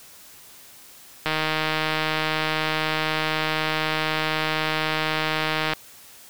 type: click train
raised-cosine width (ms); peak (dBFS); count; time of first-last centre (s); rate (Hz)
0.3; -7; 699; 1.26-5.734; 156
effects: white hiss -47 dBFS RMS until 6.29 s